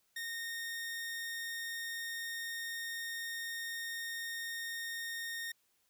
sawtooth tone, 1844 Hz, A#6, 19 cents flat, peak -35 dBFS, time 0.16-5.52 s, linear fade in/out 5 ms, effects white hiss -75 dBFS RMS until 5.89 s

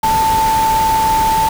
sine tone in noise, 885 Hz, A5, 10 cents sharp, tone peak -11 dBFS, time 0.03-1.49 s, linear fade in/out 5 ms, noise pink, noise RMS -22 dBFS, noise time 0.03-1.49 s, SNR +8 dB, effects none

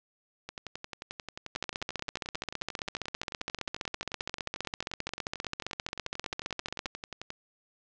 two click trains, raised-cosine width 0.2 ms, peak -15 / -21 dBFS, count 81 / 78, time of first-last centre 1.56-6.858 / 0.49-7.304 s, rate 15.1 / 11.3 Hz, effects low-pass 7000 Hz 12 dB/octave

